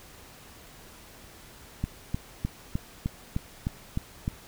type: click train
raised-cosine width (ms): 5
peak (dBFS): -15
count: 9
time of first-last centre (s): 1.84-4.279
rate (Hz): 3.28
effects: pink hiss -50 dBFS RMS until 4.47 s